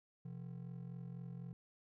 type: ring-modulated tone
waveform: triangle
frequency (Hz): 150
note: D3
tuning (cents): +37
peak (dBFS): -40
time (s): 0.25-1.53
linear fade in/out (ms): 0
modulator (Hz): 22
effects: none